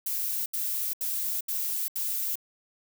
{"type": "noise bursts", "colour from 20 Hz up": "violet", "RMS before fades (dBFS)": -30, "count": 5, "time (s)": [0.06, 2.356], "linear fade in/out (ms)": 5, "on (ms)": 400, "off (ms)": 74, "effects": []}